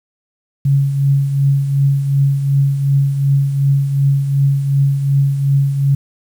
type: tone with tremolo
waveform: sine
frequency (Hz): 138.9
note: C#3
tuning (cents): +4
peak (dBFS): -8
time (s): 0.65-5.95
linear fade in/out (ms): 5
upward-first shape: triangle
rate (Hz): 2.7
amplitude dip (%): 60
effects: 7-bit